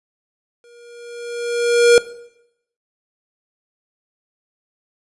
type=tone with exponential growth; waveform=square; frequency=475.2 Hz; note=A#4; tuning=33 cents sharp; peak=-7 dBFS; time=0.64-1.98 s; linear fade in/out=1 ms; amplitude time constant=290 ms; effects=noise-tail reverb RT60 0.8 s tail -18 dB re dry + resampled to 24000 Hz